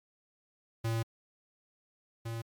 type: tone pair in turn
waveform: square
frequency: 113.8 / 114.66 Hz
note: A#2 / A#2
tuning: -41 / -28 cents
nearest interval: unison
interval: 13 cents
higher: second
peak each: -30 / -36 dBFS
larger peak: first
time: 0.84-1.03 / 2.25-2.42 s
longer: first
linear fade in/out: 10 ms
effects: MP3 96 kbps